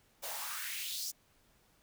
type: noise with high-pass filter sweep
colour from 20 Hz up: white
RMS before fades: -40 dBFS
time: 0.22-1.12 s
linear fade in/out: 20 ms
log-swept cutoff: 530 to 6100 Hz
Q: 3
effects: pink hiss -69 dBFS RMS until 1.82 s